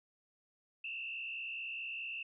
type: tone with frequency modulation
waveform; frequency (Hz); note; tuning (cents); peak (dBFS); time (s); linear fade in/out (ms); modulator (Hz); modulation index
sine; 2700; E7; +41; -39; 0.84-2.23; 5; 64.7; 1.6
effects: none